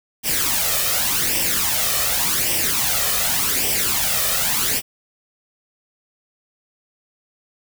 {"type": "noise with flanger", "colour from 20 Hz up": "white", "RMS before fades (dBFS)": -20, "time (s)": [0.23, 4.82], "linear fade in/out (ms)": 50, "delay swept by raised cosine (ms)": [0.36, 1.66], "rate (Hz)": 0.87, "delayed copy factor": 0.65, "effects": []}